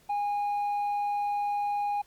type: tone with hard clipping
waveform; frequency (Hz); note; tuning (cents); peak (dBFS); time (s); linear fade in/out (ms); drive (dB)
triangle; 820; G#5; -22; -25; 0.09-2.02; 10; 1
effects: pink hiss -61 dBFS RMS until 2.06 s + MP3 96 kbps